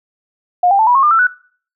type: tone with pitch steps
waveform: sine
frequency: 715 / 793.3 / 880.3 / 976.7 / 1083.7 / 1202.5 / 1334.2 / 1480.4 Hz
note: F5 / G5 / A5 / B5 / C#6 / D6 / E6 / F#6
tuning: +41 / +20 / +1 / -20 / -40 / +41 / +20 / 0 cents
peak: -8 dBFS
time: 0.63-1.27 s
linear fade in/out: 5 ms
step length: 80 ms
effects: noise-tail reverb RT60 0.5 s tail -22 dB re dry